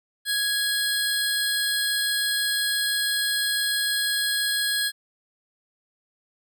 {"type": "tone pair together", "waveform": "25% pulse", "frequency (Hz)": [1661.2, 4186], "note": ["G#6", "C8"], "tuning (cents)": [0, 0], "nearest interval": "octave + major third", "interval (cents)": 1600, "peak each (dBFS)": -21, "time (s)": [0.25, 4.92], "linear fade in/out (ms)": 50, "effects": []}